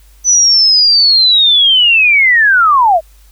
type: linear sweep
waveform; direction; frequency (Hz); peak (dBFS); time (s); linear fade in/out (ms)
sine; down; 6030 to 608; -5; 0.24-3.01; 50
effects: added 50 Hz sine -40 dBFS peak until 3.31 s + white hiss -50 dBFS RMS until 3.31 s